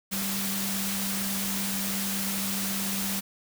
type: tone in noise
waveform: sine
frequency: 196 Hz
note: G3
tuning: in tune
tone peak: -32 dBFS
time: 0.11-3.21 s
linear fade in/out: 20 ms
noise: white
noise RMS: -31 dBFS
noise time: 0.11-3.21 s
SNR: -4 dB
effects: none